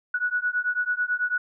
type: beating tone pair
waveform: sine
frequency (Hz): 1465 / 1474.1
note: F#6 / F#6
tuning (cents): -18 / -7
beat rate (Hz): 9.1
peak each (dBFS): -26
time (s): 0.14-1.38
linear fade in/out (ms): 5
effects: none